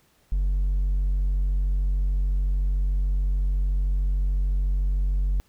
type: tone with hard clipping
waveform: sine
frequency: 46.82 Hz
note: F#1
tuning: 21 cents sharp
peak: -21 dBFS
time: 0.32-5.4 s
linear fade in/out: 0 ms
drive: 2 dB
effects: pink hiss -63 dBFS RMS until 5.48 s